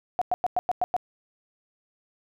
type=tone bursts; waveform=sine; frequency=724 Hz; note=F#5; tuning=38 cents flat; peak=-20 dBFS; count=7; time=0.19-0.965 s; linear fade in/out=0 ms; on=25 ms; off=100 ms; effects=none